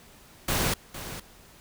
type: noise with echo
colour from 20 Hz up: pink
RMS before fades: -26 dBFS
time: 0.48-0.74 s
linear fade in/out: 5 ms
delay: 460 ms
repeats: 1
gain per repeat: -12 dB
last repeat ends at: 1.2 s
effects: pink hiss -53 dBFS RMS until 1.6 s